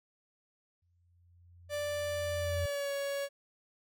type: tone with exponential growth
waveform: sine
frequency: 87.3 Hz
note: F2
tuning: in tune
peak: -31 dBFS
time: 0.82-2.66 s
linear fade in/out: 5 ms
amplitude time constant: 400 ms
type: tone with pitch glide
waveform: 45% pulse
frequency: 587.3 to 560.1 Hz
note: D5 to C#5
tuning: 0 to +18 cents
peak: -33 dBFS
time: 1.69-3.29 s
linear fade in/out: 50 ms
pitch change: -82 cents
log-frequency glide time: 2.39-2.93 s
effects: none